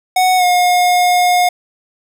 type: tone with pitch glide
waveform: square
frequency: 740 to 717.3 Hz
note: F#5 to F5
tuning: 0 to +46 cents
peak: -10 dBFS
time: 0.16-1.49 s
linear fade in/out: 5 ms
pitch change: -54 cents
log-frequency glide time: 0.37-0.44 s
effects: none